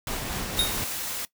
pink noise with tremolo, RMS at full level -30 dBFS, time 0.07-0.84 s, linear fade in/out 2 ms, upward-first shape triangle, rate 4.2 Hz, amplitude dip 30%
white noise, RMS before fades -32 dBFS, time 0.57-1.25 s, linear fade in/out 0 ms
square tone with exponential decay, 3729 Hz, A#7, in tune, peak -18 dBFS, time 0.59-0.82 s, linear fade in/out 2 ms, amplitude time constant 49 ms
effects noise-tail reverb RT60 0.1 s tail -19 dB re dry

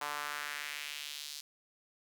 sawtooth tone with high-pass filter sweep, 146.83 Hz, D3, in tune, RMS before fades -41 dBFS, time 0.01-1.41 s, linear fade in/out 5 ms, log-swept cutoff 960 to 4600 Hz, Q 1.8, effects none

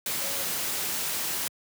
sine tone in noise, 554.4 Hz, C#5, in tune, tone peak -40 dBFS, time 0.21-0.43 s, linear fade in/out 2 ms, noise white, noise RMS -30 dBFS, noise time 0.06-1.48 s, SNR -13 dB, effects high-pass 100 Hz 12 dB/octave

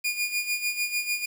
sawtooth tone with tremolo, 2433 Hz, D#7, 39 cents flat, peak -20 dBFS, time 0.04-1.26 s, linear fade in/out 10 ms, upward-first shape sine, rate 6.7 Hz, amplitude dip 70%, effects 8-bit

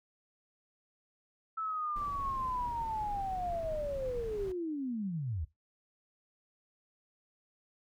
sine linear sweep, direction down, 1318.5 to 68.8 Hz, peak -33 dBFS, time 1.57-5.45 s, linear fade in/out 10 ms
brown noise, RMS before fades -44 dBFS, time 1.96-4.52 s, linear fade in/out 2 ms
effects noise-tail reverb RT60 0.2 s tail -18 dB re dry

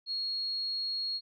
sine tone, 4300 Hz, C8, 47 cents sharp, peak -31 dBFS, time 0.06-1.21 s, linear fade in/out 50 ms, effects none

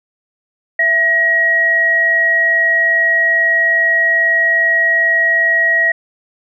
sine tone pair together, 664 / 1898.8 Hz, E5 / A#6, +12 / +31 cents, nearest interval octave + tritone, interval 1819 cents, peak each -21 / -10 dBFS, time 0.79-5.92 s, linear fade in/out 5 ms, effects none

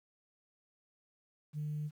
sine tone, 150.1 Hz, D3, 38 cents sharp, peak -34 dBFS, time 1.53-1.91 s, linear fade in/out 50 ms, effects tanh soft clip ceiling -31 dBFS + 11-bit

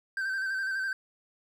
triangle tone with vibrato, 1556 Hz, G6, 13 cents flat, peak -27 dBFS, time 0.17-0.93 s, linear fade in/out 2 ms, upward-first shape square, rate 12 Hz, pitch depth 32 cents each way, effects none

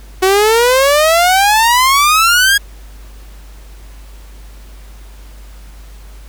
sawtooth exponential sweep, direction up, 370 to 1661.2 Hz, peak -4 dBFS, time 0.22-2.58 s, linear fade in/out 10 ms, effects added 50 Hz sine -32 dBFS peak until 6.28 s + pink hiss -44 dBFS RMS until 6.28 s

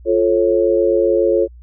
sine chord, F augmented, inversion none, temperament just, 349.2 / 436.5 / 545.7 Hz, F4 / A4 / C#5, 0 / -14 / -27 cents, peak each -16 dBFS, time 0.05-1.48 s, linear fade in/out 50 ms, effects added 60 Hz sine -37 dBFS peak until 1.62 s

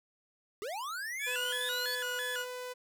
square linear sweep, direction up, 378 to 4540 Hz, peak -37 dBFS, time 0.62-1.95 s, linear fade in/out 0 ms
30% pulse tone with vibrato, 1578 Hz, G6, 11 cents sharp, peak -32 dBFS, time 1.19-2.46 s, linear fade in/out 50 ms, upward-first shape square, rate 3 Hz, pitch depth 140 cents each way
sawtooth tone, 499.4 Hz, B4, 19 cents sharp, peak -35 dBFS, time 1.26-2.74 s, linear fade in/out 20 ms
effects none

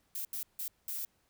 violet noise bursts at uneven times, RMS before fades -38 dBFS, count 4, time 0.15-0.25 / 0.33-0.43 / 0.59-0.68 / 0.88-1.05 s, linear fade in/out 2 ms, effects pink hiss -73 dBFS RMS until 1.29 s

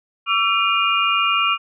sine tone cluster, 1149 / 1343 / 2439 / 2819 Hz, D6 / E6 / D#7 / F7, -38 / +32 / -35 / +16 cents, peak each -21 dBFS, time 0.26-1.58 s, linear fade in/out 50 ms, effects none

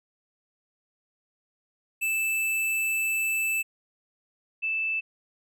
square / sine tone pair in turn, 2637 / 2637 Hz, E7 / E7, 0 / 0 cents, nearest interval unison, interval 0 cents, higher neither, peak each -25 / -25 dBFS, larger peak neither, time 2.01-3.63 / 4.62-5.01 s, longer first, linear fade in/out 20 ms, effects none

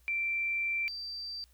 sine tone pair in turn, 2349 / 4674 Hz, D7 / D8, 0 / -9 cents, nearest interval octave, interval 1191 cents, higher second, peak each -29 / -37 dBFS, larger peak first, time 0.08-0.88 / 0.88-1.44 s, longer first, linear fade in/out 0 ms, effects added 60 Hz sine -61 dBFS peak until 1.53 s + white hiss -69 dBFS RMS until 1.53 s

